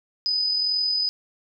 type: tone with amplitude modulation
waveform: sine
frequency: 4996 Hz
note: D#8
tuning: 6 cents sharp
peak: -19 dBFS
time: 0.26-1.09 s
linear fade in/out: 0 ms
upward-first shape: sine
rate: 42 Hz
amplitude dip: 35%
effects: none